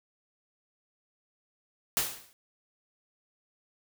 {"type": "noise with exponential decay", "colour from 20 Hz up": "white", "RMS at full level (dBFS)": -25, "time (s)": [1.97, 2.33], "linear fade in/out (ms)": 0, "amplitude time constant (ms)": 78, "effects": []}